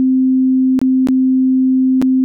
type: tone with dropouts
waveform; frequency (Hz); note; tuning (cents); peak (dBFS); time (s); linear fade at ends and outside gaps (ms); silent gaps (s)
sine; 260; C4; -11; -9; 0-2.24; 0; 0.791-0.815 / 1.072-1.086 / 2.016-2.024
effects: none